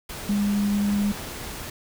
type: tone in noise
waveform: sine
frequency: 203.9 Hz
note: G#3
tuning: 32 cents flat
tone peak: -20 dBFS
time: 0.29-1.12 s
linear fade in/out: 5 ms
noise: pink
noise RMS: -35 dBFS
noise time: 0.09-1.7 s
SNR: +12 dB
effects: none